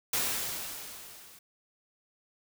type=noise with level ramp; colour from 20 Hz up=white; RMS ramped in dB=-28 to -54 dBFS; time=0.13-1.39 s; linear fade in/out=5 ms; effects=none